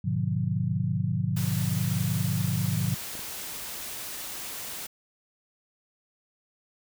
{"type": "chord", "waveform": "sine", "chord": "G# diminished seventh", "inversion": "none", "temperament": "just", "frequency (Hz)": [103.83, 124.59, 149.51, 179.41], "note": ["G#2", "B2", "D3", "F3"], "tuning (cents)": [0, 16, 31, 47], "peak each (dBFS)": -30, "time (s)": [0.04, 2.95], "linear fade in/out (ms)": 10}
{"type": "noise", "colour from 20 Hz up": "white", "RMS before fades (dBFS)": -37, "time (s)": [1.36, 4.87], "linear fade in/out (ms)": 10}
{"type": "clicks", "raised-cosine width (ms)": 2, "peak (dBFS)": -30, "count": 2, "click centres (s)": [3.153, 3.193]}
{"effects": []}